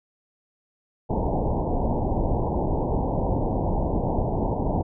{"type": "low-pass noise", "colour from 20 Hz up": "pink", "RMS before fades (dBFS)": -24, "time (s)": [1.09, 4.83], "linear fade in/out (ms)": 20, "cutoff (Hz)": 950, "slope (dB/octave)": 96, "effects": []}